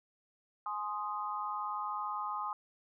sine chord, Ab major, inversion none, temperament equal with one note detuned, 839.3 / 1046.5 / 1244.5 Hz, Ab5 / C6 / Eb6, +18 / 0 / 0 cents, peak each -40 / -39 / -38 dBFS, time 0.66-2.53 s, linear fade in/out 2 ms, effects none

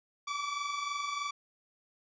sawtooth tone pair together, 1136 / 1159.2 Hz, C#6 / D6, +42 / -23 cents, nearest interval unison, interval 35 cents, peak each -35 / -31 dBFS, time 0.27-1.31 s, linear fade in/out 10 ms, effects resampled to 16000 Hz

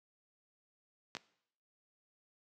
clicks, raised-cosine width 0.2 ms, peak -22 dBFS, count 2, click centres 1.151 / 1.168 s, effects noise-tail reverb RT60 0.7 s tail -20 dB re dry + high-pass 150 Hz 12 dB/octave

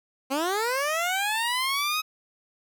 15% pulse linear sweep, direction up, 258 to 1276 Hz, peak -18 dBFS, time 0.3-2.02 s, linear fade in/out 20 ms, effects none

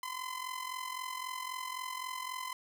sawtooth tone with amplitude modulation, 1022 Hz, C6, 41 cents flat, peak -31 dBFS, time 0.03-2.53 s, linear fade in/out 2 ms, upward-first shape sine, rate 43.8 Hz, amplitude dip 70%, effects none

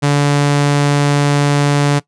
sawtooth tone, 144 Hz, D3, 34 cents flat, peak -6 dBFS, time 0.02-2 s, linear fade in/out 20 ms, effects noise-tail reverb RT60 0.1 s tail -19 dB re dry + resampled to 22050 Hz

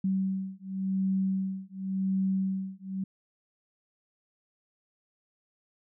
sine beating tone pair, 190.7 / 191.61 Hz, G3 / G3, -47 / -39 cents, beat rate 0.91 Hz, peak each -30 dBFS, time 0.04-3.04 s, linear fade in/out 5 ms, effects none

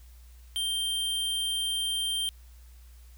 square tone, 3160 Hz, G7, 13 cents sharp, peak -28 dBFS, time 0.56-2.29 s, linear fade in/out 0 ms, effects added 60 Hz sine -48 dBFS peak until 3.17 s + white hiss -62 dBFS RMS until 3.17 s

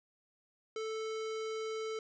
square tone, 440 Hz, A4, in tune, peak -37 dBFS, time 0.76-1.99 s, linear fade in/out 2 ms, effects resampled to 16000 Hz + 12-bit

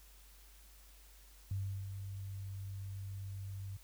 sine tone with ADSR envelope, 97.6 Hz, G2, 7 cents flat, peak -34 dBFS, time 1.51-3.77 s, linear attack 3 ms, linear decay 350 ms, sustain -7 dB, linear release 7 ms, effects added 50 Hz sine -58 dBFS peak until 3.83 s + white hiss -63 dBFS RMS until 3.83 s

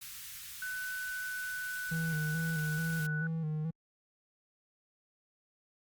white band-stop noise, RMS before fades -46 dBFS, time 0.01-3.07 s, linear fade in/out 10 ms, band 160 to 1400 Hz, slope 24 dB/octave
sine tone with pitch glide, 1500 to 1484.5 Hz, F#6 to F#6, +23 to +5 cents, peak -36 dBFS, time 0.62-3.27 s, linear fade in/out 2 ms, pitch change -18 cents, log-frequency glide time 1.04-3.02 s
triangle tone with vibrato, 158.2 Hz, D#3, 29 cents sharp, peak -30 dBFS, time 1.91-3.71 s, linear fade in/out 10 ms, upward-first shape square, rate 2.3 Hz, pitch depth 46 cents each way
effects Opus 48 kbps

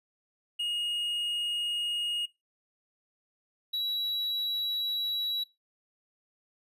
triangle tone pair in turn, 2868 / 3902 Hz, F7 / B7, +45 / -22 cents, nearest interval perfect fourth, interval 533 cents, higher second, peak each -27 dBFS, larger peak neither, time 0.59-2.26 / 3.73-5.44 s, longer second, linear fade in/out 10 ms, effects noise-tail reverb RT60 0.2 s tail -17 dB re dry + resampled to 32000 Hz

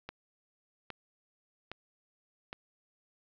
click train, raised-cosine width 0.3 ms, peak -24 dBFS, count 4, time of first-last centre 0.09-2.529 s, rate 1.23 Hz, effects low-pass 5000 Hz 12 dB/octave + 10-bit

